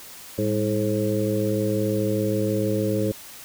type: harmonic tone with a mistuned harmonic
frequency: 106.6 Hz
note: G#2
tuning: 46 cents sharp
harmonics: 1 / 2 / 3 / 4 / 5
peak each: -27 / -27 / -27 / -27 / -27 dBFS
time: 0.38-3.12 s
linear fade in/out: 5 ms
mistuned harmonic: 2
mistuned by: -82 cents
effects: white hiss -42 dBFS RMS until 3.44 s